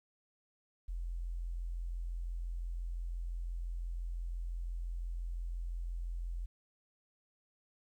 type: tone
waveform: sine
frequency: 42.91 Hz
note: F1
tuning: 30 cents flat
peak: -36 dBFS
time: 0.88-6.46 s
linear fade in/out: 10 ms
effects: 12-bit